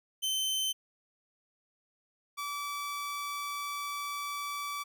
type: tone pair in turn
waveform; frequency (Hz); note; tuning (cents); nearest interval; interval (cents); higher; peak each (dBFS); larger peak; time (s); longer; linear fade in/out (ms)
sawtooth; 3080 / 1153.7; G7 / D6; -31 / -31; octave + perfect fourth; 1700; first; -26 / -31; first; 0.22-0.73 / 2.37-4.84; second; 20
effects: none